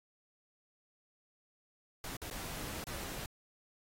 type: noise with dropouts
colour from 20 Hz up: pink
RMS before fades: -43 dBFS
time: 2.04-3.26 s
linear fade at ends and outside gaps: 2 ms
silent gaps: 2.168-2.217 / 2.301-2.31 / 2.841-2.869 s
effects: AAC 48 kbps